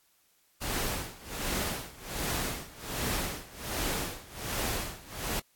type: noise with tremolo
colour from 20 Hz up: pink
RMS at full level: -31 dBFS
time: 0.61-5.4 s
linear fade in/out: 10 ms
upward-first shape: sine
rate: 1.3 Hz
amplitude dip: 90%
effects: white hiss -68 dBFS RMS until 5.55 s + AAC 64 kbps